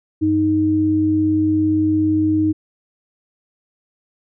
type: tone pair together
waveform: sine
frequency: 97.87 / 311.1 Hz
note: G2 / D#4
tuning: -2 / 0 cents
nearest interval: octave + minor sixth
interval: 2002 cents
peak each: -23 / -14 dBFS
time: 0.21-2.53 s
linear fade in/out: 20 ms
effects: none